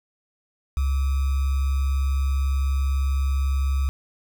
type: tone with sample-and-hold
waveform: sine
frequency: 68 Hz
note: C#2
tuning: 33 cents flat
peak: -19 dBFS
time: 0.77-3.89 s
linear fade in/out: 0 ms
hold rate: 1225 Hz
effects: none